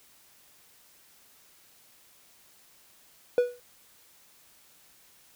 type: tone with exponential decay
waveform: triangle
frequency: 489 Hz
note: B4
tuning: 17 cents flat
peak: -14 dBFS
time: 3.38-3.6 s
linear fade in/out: 1 ms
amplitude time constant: 47 ms
effects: white hiss -59 dBFS RMS until 5.35 s